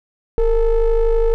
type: ring-modulated tone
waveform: triangle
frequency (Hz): 215.9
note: A3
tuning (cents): -33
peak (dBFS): -7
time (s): 0.38-1.34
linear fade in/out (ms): 0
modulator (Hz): 242
effects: none